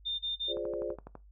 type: tone bursts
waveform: sine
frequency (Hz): 3616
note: A7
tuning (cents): +47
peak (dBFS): -31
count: 3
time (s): 0.05-0.534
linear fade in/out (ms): 20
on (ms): 140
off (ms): 32
type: chord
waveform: sine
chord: D half-diminished seventh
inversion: first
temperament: equal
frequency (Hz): 349.2 / 415.3 / 523.3 / 587.3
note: F4 / Ab4 / C5 / D5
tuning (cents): 0 / 0 / 0 / 0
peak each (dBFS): -38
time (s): 0.47-0.96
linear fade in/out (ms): 50
type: click train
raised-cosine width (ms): 1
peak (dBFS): -30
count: 8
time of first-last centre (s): 0.57-1.153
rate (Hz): 12
effects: noise-tail reverb RT60 0.2 s tail -19 dB re dry + added 50 Hz sine -53 dBFS peak until 1.31 s